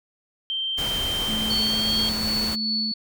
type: tone with pitch glide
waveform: sine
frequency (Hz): 3136 to 3224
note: G7 to G7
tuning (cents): 0 to +48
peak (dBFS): -24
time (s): 0.5-2.09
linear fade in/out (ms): 0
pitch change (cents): +48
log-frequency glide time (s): 1.53-1.93
type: noise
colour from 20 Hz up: pink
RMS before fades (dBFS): -31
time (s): 0.77-2.56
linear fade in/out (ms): 20
type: tone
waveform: sine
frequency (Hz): 217.6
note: A3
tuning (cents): -19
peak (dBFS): -29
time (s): 1.28-2.92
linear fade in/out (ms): 5
type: tone with tremolo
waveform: sine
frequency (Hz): 4435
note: C#8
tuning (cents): 0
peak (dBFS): -22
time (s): 1.5-2.94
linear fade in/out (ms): 5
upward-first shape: sine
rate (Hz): 2.6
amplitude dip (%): 35
effects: none